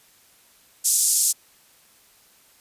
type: band-pass noise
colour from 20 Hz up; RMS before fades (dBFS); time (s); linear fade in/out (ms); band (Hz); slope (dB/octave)
pink; -20; 0.84-1.33; 20; 6500 to 11000; 24
effects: white hiss -56 dBFS RMS until 2.6 s + resampled to 32000 Hz